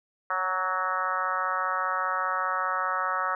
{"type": "harmonic tone with a mistuned harmonic", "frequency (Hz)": 185, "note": "F#3", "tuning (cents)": 0, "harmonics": [3, 4, 5, 6, 7, 8, 9, 10], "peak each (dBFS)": [-37, -36, -35, -31, -29, -34, -38, -39], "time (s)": [0.3, 3.35], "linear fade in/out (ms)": 2, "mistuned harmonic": 6, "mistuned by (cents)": 23, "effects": []}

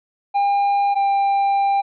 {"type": "tone pair in turn", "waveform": "triangle", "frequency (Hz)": [804, 794.3], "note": ["G5", "G5"], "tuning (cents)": [44, 23], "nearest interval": "unison", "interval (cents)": 21, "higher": "first", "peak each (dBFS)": -13, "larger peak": "neither", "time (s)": [[0.34, 0.95], [0.95, 1.82]], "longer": "second", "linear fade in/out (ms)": 20, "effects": ["resampled to 11025 Hz"]}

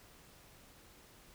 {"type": "silence", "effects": ["pink hiss -60 dBFS RMS until 1.34 s"]}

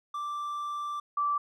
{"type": "tone pair in turn", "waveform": ["triangle", "sine"], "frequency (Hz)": [1174, 1164.5], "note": ["D6", "D6"], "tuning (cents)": [-1, -15], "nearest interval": "unison", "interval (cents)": 14, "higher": "first", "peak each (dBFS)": [-30, -25], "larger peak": "second", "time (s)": [[0.14, 1], [1.17, 1.38]], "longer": "first", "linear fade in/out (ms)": 5, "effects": []}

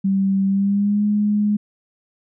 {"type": "tone with pitch glide", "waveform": "sine", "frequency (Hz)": [194.3, 208.2], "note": ["G3", "G#3"], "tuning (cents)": [-15, 5], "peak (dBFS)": -15, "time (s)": [0.04, 1.57], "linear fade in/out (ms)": 10, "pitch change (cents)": 120, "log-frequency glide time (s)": [0.47, 1.04], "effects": []}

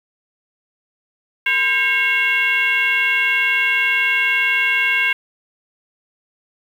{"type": "tone with frequency modulation", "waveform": "sine", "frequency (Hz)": 2179, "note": "C#7", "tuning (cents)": -30, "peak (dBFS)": -14, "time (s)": [1.46, 5.13], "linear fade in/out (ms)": 5, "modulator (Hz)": 580, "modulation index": 1.2, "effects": ["7-bit"]}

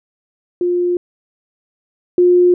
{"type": "tone pair in turn", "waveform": "sine", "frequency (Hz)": [353.7, 356.4], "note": ["F4", "F4"], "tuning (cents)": [22, 35], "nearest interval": "unison", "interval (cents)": 13, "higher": "second", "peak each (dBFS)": [-13, -7], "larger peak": "second", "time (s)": [[0.61, 0.97], [2.18, 2.54]], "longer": "neither", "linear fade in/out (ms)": 2, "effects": []}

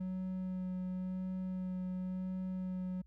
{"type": "tone with vibrato", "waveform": "triangle", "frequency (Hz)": 185, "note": "F#3", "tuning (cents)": 0, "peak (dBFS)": -34, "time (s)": [0, 3.02], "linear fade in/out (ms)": 10, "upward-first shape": "sine", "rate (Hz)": 0.94, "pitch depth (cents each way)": 11, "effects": ["added 60 Hz sine -58 dBFS peak until 3.06 s"]}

